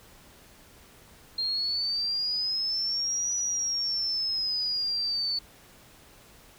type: exponential two-way sweep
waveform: sine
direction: up then down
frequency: 4186 to 5880 to 4467 Hz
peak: -26 dBFS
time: 1.38-5.39 s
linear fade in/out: 5 ms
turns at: 3.35 s
effects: pink hiss -54 dBFS RMS until 6.58 s